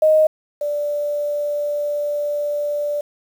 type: tone pair in turn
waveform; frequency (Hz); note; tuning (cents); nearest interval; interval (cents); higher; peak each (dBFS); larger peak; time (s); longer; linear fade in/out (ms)
sine; 622.3 / 585.8; D#5 / D5; 0 / -5; minor second; 105; first; -10 / -19; first; 0.02-0.27 / 0.61-3.01; second; 5
effects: 7-bit